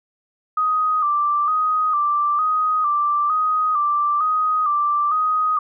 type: tone with vibrato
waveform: sine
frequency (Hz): 1213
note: D#6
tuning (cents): -44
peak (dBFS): -16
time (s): 0.57-5.59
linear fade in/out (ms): 5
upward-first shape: square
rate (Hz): 1.1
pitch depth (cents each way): 54
effects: none